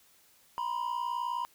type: tone pair together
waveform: triangle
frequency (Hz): 958.3 / 1018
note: A#5 / C6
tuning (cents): +48 / -48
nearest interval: minor second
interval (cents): 104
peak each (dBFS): -31 / -33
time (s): 0.58-1.45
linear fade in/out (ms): 0
effects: white hiss -63 dBFS RMS until 1.54 s